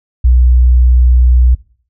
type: tone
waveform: sine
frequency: 61.74 Hz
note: B1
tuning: in tune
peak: -3 dBFS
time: 0.24-1.55 s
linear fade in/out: 10 ms
effects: noise-tail reverb RT60 0.5 s tail -22 dB re dry + tanh soft clip ceiling 0 dBFS